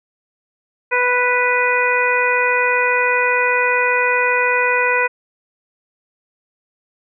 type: harmonic tone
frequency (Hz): 493.9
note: B4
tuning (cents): 0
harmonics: 1 / 2 / 3 / 4 / 5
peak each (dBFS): -20 / -20 / -20 / -20 / -20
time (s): 0.91-5.08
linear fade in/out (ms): 20
effects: none